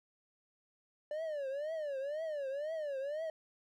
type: tone with vibrato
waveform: triangle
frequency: 587.3 Hz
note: D5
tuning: in tune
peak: -34 dBFS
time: 1.11-3.3 s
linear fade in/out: 2 ms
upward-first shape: triangle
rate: 2 Hz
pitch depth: 200 cents each way
effects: none